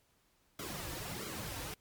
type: noise with flanger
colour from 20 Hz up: pink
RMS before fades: -42 dBFS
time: 0.59-1.74 s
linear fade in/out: 2 ms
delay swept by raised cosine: 1.1 to 4.8 ms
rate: 1.5 Hz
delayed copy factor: -0.8
effects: pink hiss -72 dBFS RMS until 1.8 s + MP3 96 kbps